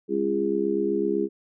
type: harmonic tone with a mistuned harmonic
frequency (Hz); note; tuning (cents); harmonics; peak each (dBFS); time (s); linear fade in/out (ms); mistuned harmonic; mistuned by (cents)
68; C#2; -33; 3 / 4 / 5 / 6; -30 / -31 / -26 / -25; 0.08-1.29; 50; 3; -16
effects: none